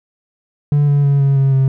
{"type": "tone with pitch steps", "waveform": "triangle", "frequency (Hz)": [145.5, 143.08, 140.71, 138.37, 136.07, 133.81], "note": ["D3", "D3", "C#3", "C#3", "C#3", "C3"], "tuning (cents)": [-16, -45, 26, -3, -32, 39], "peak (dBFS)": -7, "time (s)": [0.72, 1.68], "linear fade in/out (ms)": 2, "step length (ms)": 160, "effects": ["tanh soft clip ceiling -3 dBFS"]}